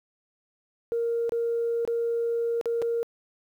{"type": "tone with dropouts", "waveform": "sine", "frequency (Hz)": 466.2, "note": "A#4", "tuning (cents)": 0, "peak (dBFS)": -23, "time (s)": [0.92, 3.03], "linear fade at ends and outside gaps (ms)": 0, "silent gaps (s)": [[1.294, 1.321], [1.851, 1.876], [2.612, 2.657], [2.818, 2.823]], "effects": ["tanh soft clip ceiling -19 dBFS", "10-bit"]}